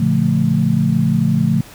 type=chord; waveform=sine; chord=Bb major seventh; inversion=none; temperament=equal with one note detuned; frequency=116.54 / 143.48 / 174.61 / 220 Hz; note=Bb2 / D3 / F3 / A3; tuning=0 / -40 / 0 / 0 cents; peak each=-21 / -17 / -17 / -17 dBFS; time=0-1.61 s; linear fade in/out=5 ms; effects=pink hiss -40 dBFS RMS until 1.74 s